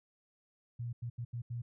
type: tone bursts at uneven times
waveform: sine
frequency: 119.1 Hz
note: A#2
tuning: 38 cents sharp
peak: -36 dBFS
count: 5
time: 0.79-0.93 / 1.02-1.1 / 1.18-1.25 / 1.33-1.42 / 1.5-1.62 s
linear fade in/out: 10 ms
effects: none